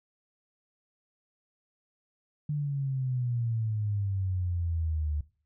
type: exponential sweep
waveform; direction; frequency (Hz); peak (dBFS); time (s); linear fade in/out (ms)
sine; down; 150 to 73.42; -27; 2.49-5.21; 5
effects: noise-tail reverb RT60 0.4 s tail -19 dB re dry